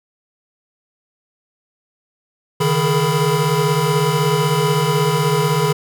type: tone cluster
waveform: square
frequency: 140.4 / 156.5 / 418.3 / 458.6 / 991 Hz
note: C#3 / D#3 / G#4 / A#4 / B5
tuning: +22 / +10 / +12 / -28 / +6 cents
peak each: -23 / -19 / -21 / -26 / -23 dBFS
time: 2.6-5.73 s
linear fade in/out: 10 ms
effects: none